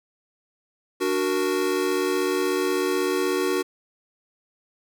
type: chord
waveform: square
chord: D augmented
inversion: none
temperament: equal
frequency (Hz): 293.7 / 370 / 466.2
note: D4 / F#4 / A#4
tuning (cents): 0 / 0 / 0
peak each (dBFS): -29 / -24 / -29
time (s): 1-3.63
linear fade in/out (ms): 20
effects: none

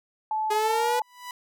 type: tone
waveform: sine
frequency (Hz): 867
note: A5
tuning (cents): -26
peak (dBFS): -24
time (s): 0.31-1.02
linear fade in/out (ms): 2
type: linear sweep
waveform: sawtooth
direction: up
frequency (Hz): 415.3 to 493.9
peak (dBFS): -21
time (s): 0.5-1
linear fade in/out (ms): 10
type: tone with exponential growth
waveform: sawtooth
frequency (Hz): 988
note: B5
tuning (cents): 0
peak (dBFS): -29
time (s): 0.93-1.31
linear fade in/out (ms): 2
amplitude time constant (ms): 81
effects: none

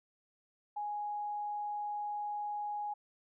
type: tone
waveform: sine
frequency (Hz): 830.6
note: G#5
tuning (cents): 0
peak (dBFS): -35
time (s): 0.76-2.94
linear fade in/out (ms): 10
effects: none

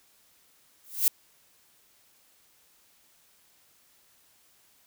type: noise with exponential growth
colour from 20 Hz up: violet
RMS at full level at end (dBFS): -18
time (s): 0.84-1.08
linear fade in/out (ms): 2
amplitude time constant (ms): 51
effects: white hiss -63 dBFS RMS until 4.86 s

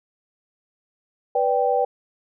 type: chord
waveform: sine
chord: G major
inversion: first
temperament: equal with one note detuned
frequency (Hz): 493.9 / 583.6 / 784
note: B4 / D5 / G5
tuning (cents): 0 / -11 / 0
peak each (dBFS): -21 / -24 / -21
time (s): 1.35-1.85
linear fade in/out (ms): 5
effects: none

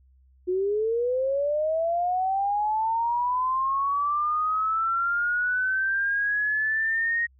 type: linear sweep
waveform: sine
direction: up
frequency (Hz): 357 to 1877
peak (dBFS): -22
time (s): 0.47-7.27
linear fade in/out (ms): 20
effects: added 65 Hz sine -55 dBFS peak until 7.39 s

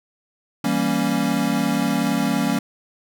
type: chord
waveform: square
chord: E diminished seventh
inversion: none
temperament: equal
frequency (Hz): 164.81 / 196 / 233.1 / 277.2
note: E3 / G3 / Bb3 / Db4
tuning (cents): 0 / 0 / 0 / 0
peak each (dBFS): -28 / -25 / -24 / -24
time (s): 0.64-2.59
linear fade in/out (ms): 5
effects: none

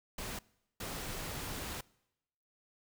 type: noise bursts at uneven times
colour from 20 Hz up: pink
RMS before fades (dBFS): -41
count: 2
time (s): 0.18-0.39 / 0.8-1.81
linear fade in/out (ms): 5
effects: noise-tail reverb RT60 0.9 s tail -24 dB re dry

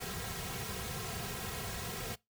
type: noise with comb filter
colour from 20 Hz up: pink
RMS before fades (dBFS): -40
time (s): 0-2.16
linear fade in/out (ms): 20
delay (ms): 3.4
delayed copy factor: -0.85
effects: noise-tail reverb RT60 0.2 s tail -23 dB re dry

